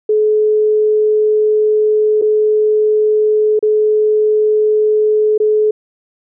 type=tone with dropouts; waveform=sine; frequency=427.5 Hz; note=A4; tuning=50 cents flat; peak=-9 dBFS; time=0.09-5.71 s; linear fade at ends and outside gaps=5 ms; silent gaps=2.215-2.221 / 3.592-3.626 / 5.379-5.4 s; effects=none